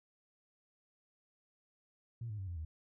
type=tone with pitch steps; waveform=sine; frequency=116.54 / 105.64 / 95.76 / 86.8 / 78.68 Hz; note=A#2 / G#2 / G2 / F2 / D#2; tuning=0 / +30 / -40 / -10 / +20 cents; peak=-38 dBFS; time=2.21-2.65 s; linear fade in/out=5 ms; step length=88 ms; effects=tanh soft clip ceiling -34 dBFS

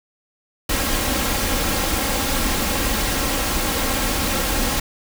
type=noise with comb filter; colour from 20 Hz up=pink; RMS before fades=-21 dBFS; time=0.69-4.8 s; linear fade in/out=5 ms; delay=3.7 ms; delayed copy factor=+0.55; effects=none

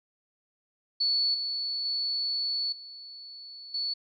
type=tone with level steps; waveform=sine; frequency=4435 Hz; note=C#8; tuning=in tune; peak=-23 / -29 / -27 / -42 / -28 dBFS; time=1-3.94 s; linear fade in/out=10 ms; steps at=1.34 / 1.85 / 2.72 / 3.74 s; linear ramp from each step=5 ms; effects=none

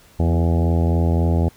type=harmonic tone with a mistuned harmonic; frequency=83.7 Hz; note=E2; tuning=27 cents sharp; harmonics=1 / 2 / 3 / 4 / 5 / 6 / 7 / 8 / 9 / 10; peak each=-16 / -22 / -26 / -28 / -30 / -32 / -33 / -34 / -35 / -36 dBFS; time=0.19-1.49 s; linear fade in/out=10 ms; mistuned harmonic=3; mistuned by=-23 cents; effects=pink hiss -51 dBFS RMS until 1.56 s

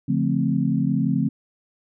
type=chord; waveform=sine; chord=D minor seventh; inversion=none; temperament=equal with one note detuned; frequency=143.31 / 174.61 / 220 / 261.6 Hz; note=D3 / F3 / A3 / C4; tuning=-42 / 0 / 0 / 0 cents; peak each=-24 dBFS; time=0.08-1.29 s; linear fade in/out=10 ms; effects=none

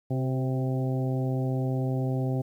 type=harmonic tone with a mistuned harmonic; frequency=130.81 Hz; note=C3; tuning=in tune; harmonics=1 / 2 / 3 / 4 / 5 / 6; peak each=-26 / -32 / -36 / -38 / -40 / -42 dBFS; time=0.1-2.42 s; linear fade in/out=10 ms; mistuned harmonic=3; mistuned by=-22 cents; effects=10-bit

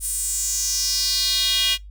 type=tone with high-pass filter sweep; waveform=square; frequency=220 Hz; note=A3; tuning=in tune; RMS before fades=-22 dBFS; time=0-1.78 s; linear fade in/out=50 ms; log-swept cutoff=9500 to 3000 Hz; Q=3.9; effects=noise-tail reverb RT60 0.2 s tail -24 dB re dry + added 50 Hz sine -37 dBFS peak until 1.9 s

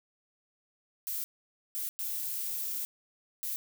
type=noise bursts at uneven times; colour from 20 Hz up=violet; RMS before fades=-35 dBFS; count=4; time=1.07-1.24 / 1.75-1.89 / 1.99-2.85 / 3.43-3.56 s; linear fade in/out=0 ms; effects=none

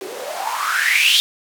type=noise with band-pass filter sweep; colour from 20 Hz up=blue; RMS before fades=-19 dBFS; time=0.01-1.2 s; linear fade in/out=0 ms; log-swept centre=360 to 3500 Hz; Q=8.9; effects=none

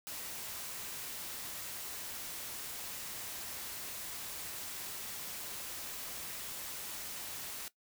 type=noise; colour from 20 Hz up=white; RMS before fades=-43 dBFS; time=0.07-7.68 s; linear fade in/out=0 ms; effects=noise-tail reverb RT60 0.1 s tail -17 dB re dry

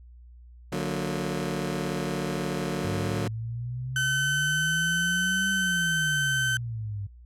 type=chord; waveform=20% pulse; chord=D augmented; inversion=none; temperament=just; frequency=146.83 / 183.54 / 229.4 Hz; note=D3 / F#3 / A#3; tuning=0 / -14 / -28 cents; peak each=-27 / -26 / -30 dBFS; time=0.72-3.28 s; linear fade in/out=5 ms
type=exponential two-way sweep; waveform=sine; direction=up then down; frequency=98 to 194.4 to 98 Hz; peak=-30 dBFS; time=2.84-7.07 s; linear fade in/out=10 ms; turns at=5.51 s
type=tone with pitch glide; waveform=35% pulse; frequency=1526 to 1537.5 Hz; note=G6 to G6; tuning=-47 to -34 cents; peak=-22 dBFS; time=3.96-6.57 s; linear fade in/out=2 ms; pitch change=+13 cents; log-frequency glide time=5.4-5.88 s
effects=added 60 Hz sine -46 dBFS peak until 7.25 s + low-pass 12000 Hz 12 dB/octave

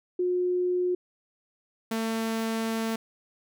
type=tone pair in turn; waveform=sine / sawtooth; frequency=360 / 224.5 Hz; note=F#4 / A3; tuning=-47 / +35 cents; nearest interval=minor sixth; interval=818 cents; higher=first; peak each=-23 dBFS; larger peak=neither; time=0.19-0.95 / 1.91-2.96 s; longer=second; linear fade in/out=5 ms; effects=none

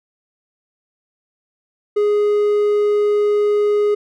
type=tone; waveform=triangle; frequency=415.3 Hz; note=G#4; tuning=in tune; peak=-11 dBFS; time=1.96-3.95 s; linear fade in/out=10 ms; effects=none

